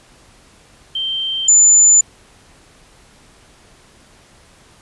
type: tone pair in turn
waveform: sine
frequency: 3136 / 7040 Hz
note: G7 / A8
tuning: 0 / 0 cents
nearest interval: octave + major second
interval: 1400 cents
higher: second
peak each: -18 / -6 dBFS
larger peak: second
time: 0.95-1.48 / 1.48-2.01 s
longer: neither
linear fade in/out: 5 ms
effects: pink hiss -48 dBFS RMS until 4.81 s + resampled to 24000 Hz